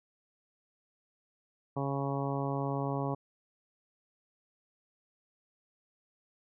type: harmonic tone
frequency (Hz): 138.59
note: C#3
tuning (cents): 0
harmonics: 1 / 2 / 3 / 4 / 5 / 6 / 7 / 8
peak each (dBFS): -34 / -37 / -39 / -40 / -41 / -42 / -42 / -43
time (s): 1.76-3.15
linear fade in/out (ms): 10
effects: none